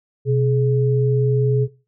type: tone pair together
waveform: sine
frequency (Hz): 127.44 / 421.9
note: C3 / G#4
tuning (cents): -45 / +27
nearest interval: octave + major sixth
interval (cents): 2072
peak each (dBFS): -16 / -19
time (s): 0.25-1.68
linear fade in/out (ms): 50
effects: noise-tail reverb RT60 0.3 s tail -17 dB re dry